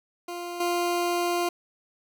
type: tone with level steps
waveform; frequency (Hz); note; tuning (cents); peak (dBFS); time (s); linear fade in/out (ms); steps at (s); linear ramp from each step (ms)
20% pulse; 349.2; F4; 0; -28 / -19; 0.28-1.49; 5; 0.6; 5
effects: none